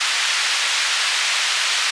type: band-pass noise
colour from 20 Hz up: white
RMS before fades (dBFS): -20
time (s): 0-1.91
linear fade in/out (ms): 10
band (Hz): 1400 to 4000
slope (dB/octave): 12
effects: resampled to 22050 Hz